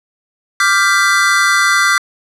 square chord, G dominant seventh, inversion second, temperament equal with one note detuned, 1174.7 / 1396.9 / 1568 / 1992.7 Hz, D6 / F6 / G6 / B6, 0 / 0 / 0 / +15 cents, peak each -16 dBFS, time 0.6-1.98 s, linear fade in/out 2 ms, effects low-pass 10000 Hz 12 dB/octave

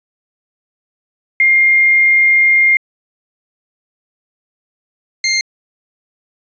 sine / 20% pulse tone pair in turn, 2118 / 2108 Hz, C7 / C7, +21 / +12 cents, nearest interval unison, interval 9 cents, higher first, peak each -7 dBFS, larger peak neither, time 1.4-2.77 / 5.24-5.41 s, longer first, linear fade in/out 2 ms, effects resampled to 16000 Hz

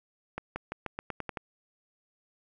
accelerating click train, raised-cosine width 0.5 ms, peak -19 dBFS, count 9, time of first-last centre 0.38-1.372 s, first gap 180 ms, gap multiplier 0.89, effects none

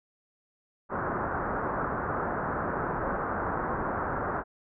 white low-pass noise, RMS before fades -31 dBFS, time 0.89-4.44 s, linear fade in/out 50 ms, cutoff 1500 Hz, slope 48 dB/octave, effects none

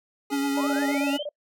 25% pulse tone, 415.3 Hz, G#4, in tune, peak -31 dBFS, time 0.3-0.95 s, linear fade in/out 5 ms
square tone with vibrato, 279.4 Hz, C#4, 14 cents sharp, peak -24 dBFS, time 0.31-1.18 s, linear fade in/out 20 ms, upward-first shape triangle, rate 8.5 Hz, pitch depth 25 cents each way
sine linear sweep, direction up, 807 to 3265 Hz, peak -32 dBFS, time 0.54-1.26 s, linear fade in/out 50 ms
sine tone bursts, 589 Hz, D5, 5 cents sharp, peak -28 dBFS, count 12, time 0.57-1.291 s, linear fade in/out 5 ms, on 39 ms, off 23 ms
effects noise-tail reverb RT60 0.1 s tail -26 dB re dry

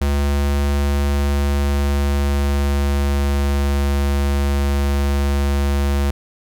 square tone with pitch glide, 71 to 70.31 Hz, C#2 to C#2, +42 to +25 cents, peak -16 dBFS, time 0.01-6.11 s, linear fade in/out 5 ms, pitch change -17 cents, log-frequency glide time 0.87-3.89 s, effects none

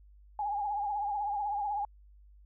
sine tone with vibrato, 822 Hz, G#5, 18 cents flat, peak -30 dBFS, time 0.39-1.85 s, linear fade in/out 2 ms, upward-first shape triangle, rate 16 Hz, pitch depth 77 cents each way, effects added 50 Hz sine -54 dBFS peak until 2.45 s

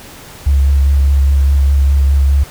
sine tone with vibrato, 69.3 Hz, C#2, in tune, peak -7 dBFS, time 0.46-2.44 s, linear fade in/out 10 ms, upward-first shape sine, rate 4.9 Hz, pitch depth 21 cents each way, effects pink hiss -35 dBFS RMS until 2.5 s

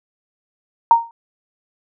sine tone with exponential decay, 927 Hz, A#5, 10 cents flat, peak -3 dBFS, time 0.91-1.11 s, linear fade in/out 1 ms, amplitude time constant 42 ms, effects none

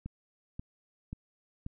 click train, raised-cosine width 5 ms, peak -26 dBFS, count 4, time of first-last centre 0.06-1.664 s, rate 1.87 Hz, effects none

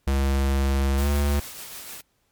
square tone with pitch glide, 68.2 to 71.8 Hz, C#2 to D2, -28 to -39 cents, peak -20 dBFS, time 0.07-1.4 s, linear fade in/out 5 ms, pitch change +89 cents, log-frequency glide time 0.97-1.07 s
white noise with tremolo, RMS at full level -37 dBFS, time 0.98-2.01 s, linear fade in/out 2 ms, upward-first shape triangle, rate 6.7 Hz, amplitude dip 35%
effects pink hiss -69 dBFS RMS until 2.31 s + MP3 96 kbps

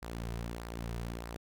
sawtooth tone with flanger, 57.8 Hz, A#1, 14 cents flat, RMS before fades -40 dBFS, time 0.02-1.37 s, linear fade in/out 10 ms, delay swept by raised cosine 0.3 to 3.7 ms, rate 1.6 Hz, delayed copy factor -0.5, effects none

